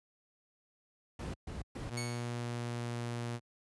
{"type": "noise bursts", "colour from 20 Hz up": "brown", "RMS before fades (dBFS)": -38, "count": 3, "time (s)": [1.19, 1.9], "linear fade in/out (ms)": 5, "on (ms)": 150, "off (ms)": 130}
{"type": "tone with pitch glide", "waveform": "sawtooth", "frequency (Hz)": [120, 118.83], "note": ["B2", "A#2"], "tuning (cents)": [-49, 34], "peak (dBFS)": -32, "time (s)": [1.89, 3.4], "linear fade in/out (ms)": 50, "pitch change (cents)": -17, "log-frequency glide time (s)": [2.13, 3.14]}
{"type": "tone with exponential decay", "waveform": "15% pulse", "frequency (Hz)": 2217, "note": "C#7", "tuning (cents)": 0, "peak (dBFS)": -31, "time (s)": [1.97, 2.48], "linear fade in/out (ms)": 5, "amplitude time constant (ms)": 110}
{"effects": ["high-pass 60 Hz 12 dB/octave", "resampled to 24000 Hz"]}